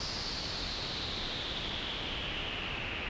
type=noise with low-pass filter sweep; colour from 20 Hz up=pink; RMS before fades=-37 dBFS; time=0-3.09 s; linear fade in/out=5 ms; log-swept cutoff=4900 to 2600 Hz; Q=5.5; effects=resampled to 16000 Hz